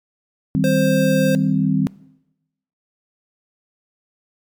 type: chord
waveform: sine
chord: C minor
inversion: first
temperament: just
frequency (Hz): 156.98 / 196.22 / 261.6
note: Eb3 / G3 / C4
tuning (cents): +16 / +2 / 0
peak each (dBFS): -19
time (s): 0.55-1.87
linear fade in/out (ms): 0
type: tone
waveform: square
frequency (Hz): 526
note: C5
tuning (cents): +9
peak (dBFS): -19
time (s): 0.64-1.35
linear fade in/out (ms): 0
effects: noise-tail reverb RT60 0.9 s tail -21 dB re dry + MP3 96 kbps